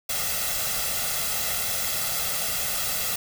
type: noise with comb filter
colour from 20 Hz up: white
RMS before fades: -27 dBFS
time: 0.09-3.16 s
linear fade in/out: 5 ms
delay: 1.5 ms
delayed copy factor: +0.75
effects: none